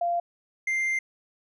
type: tone pair in turn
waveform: sine / triangle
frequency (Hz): 692 / 2095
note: F5 / C7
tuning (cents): -16 / +2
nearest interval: octave + perfect fifth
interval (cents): 1918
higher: second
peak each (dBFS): -23 / -22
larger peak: second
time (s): 0.01-0.2 / 0.67-0.99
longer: second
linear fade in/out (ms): 5
effects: resampled to 24000 Hz